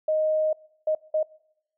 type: tone bursts at uneven times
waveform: sine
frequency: 622.3 Hz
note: D#5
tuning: in tune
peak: -20 dBFS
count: 3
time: 0.08-0.53 / 0.87-0.95 / 1.14-1.23 s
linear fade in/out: 5 ms
effects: noise-tail reverb RT60 0.8 s tail -24 dB re dry